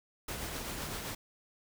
pink noise with tremolo, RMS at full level -38 dBFS, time 0.28-1.15 s, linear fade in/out 5 ms, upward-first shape triangle, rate 7.8 Hz, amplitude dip 35%, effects none

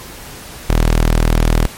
sawtooth tone, 40 Hz, D#1, 49 cents sharp, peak -6 dBFS, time 0.69-1.67 s, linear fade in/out 10 ms, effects pink hiss -33 dBFS RMS until 1.77 s + MP3 64 kbps

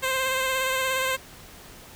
10% pulse tone with vibrato, 523.3 Hz, C5, in tune, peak -15 dBFS, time 0.02-1.17 s, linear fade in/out 20 ms, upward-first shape sine, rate 17 Hz, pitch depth 23 cents each way, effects pink hiss -46 dBFS RMS until 1.95 s

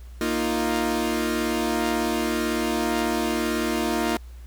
sawtooth chord, Bb suspended fourth, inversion none, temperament equal, 233.1 / 311.1 / 349.2 Hz, Bb3 / Eb4 / F4, 0 / 0 / 0 cents, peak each -23 dBFS, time 0.21-4.17 s, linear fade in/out 2 ms, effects added 60 Hz sine -38 dBFS peak until 4.46 s + pink hiss -56 dBFS RMS until 4.46 s

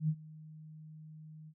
sine tone with ADSR envelope, 155.56 Hz, D#3, in tune, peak -26 dBFS, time 0-1.54 s, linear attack 87 ms, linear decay 61 ms, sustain -22 dB, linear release 59 ms, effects none

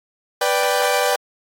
sawtooth chord, G major, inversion first, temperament equal, 493.9 / 587.3 / 784 Hz, B4 / D5 / G5, 0 / 0 / 0 cents, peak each -17 dBFS, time 0.41-1.16 s, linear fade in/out 5 ms, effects AAC 48 kbps

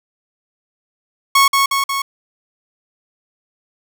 sawtooth tone with echo, 1102 Hz, C#6, 11 cents flat, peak -5 dBFS, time 1.35-1.48 s, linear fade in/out 5 ms, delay 180 ms, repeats 3, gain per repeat -3 dB, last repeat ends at 2.02 s, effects none

